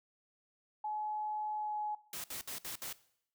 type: tone with pitch glide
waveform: sine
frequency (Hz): 850 to 844.1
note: G#5 to G#5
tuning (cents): +40 to +28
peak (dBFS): -35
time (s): 0.84-1.95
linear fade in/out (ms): 5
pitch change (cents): -12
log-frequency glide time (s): 1.56-1.76
type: noise bursts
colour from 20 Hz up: white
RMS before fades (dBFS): -42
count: 5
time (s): 2.13-2.928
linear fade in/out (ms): 2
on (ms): 110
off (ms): 62
effects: noise-tail reverb RT60 0.7 s tail -19 dB re dry